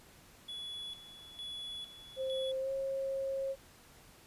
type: tone with tremolo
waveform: triangle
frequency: 3404 Hz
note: G#7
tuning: 42 cents sharp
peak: -39 dBFS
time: 0.48-2.52 s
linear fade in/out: 10 ms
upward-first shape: square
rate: 1.1 Hz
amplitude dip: 70%
type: tone with pitch glide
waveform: sine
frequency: 527 to 539.9 Hz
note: C5 to C#5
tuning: +12 to -46 cents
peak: -33 dBFS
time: 2.16-3.56 s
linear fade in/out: 50 ms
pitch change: +42 cents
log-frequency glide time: 2.59-2.71 s
effects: pink hiss -59 dBFS RMS until 4.26 s + resampled to 32000 Hz